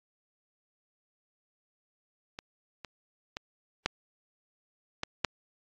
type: clicks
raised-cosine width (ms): 0.2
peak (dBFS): -21 / -23 / -18 / -8 / -14 / -7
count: 6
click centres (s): 2.389 / 2.847 / 3.369 / 3.86 / 5.034 / 5.247
effects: low-pass 6000 Hz 12 dB/octave + AAC 64 kbps